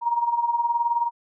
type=tone with tremolo; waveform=sine; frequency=943 Hz; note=A#5; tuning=20 cents sharp; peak=-17 dBFS; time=0.01-1.11 s; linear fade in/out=50 ms; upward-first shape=sine; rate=19 Hz; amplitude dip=70%; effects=none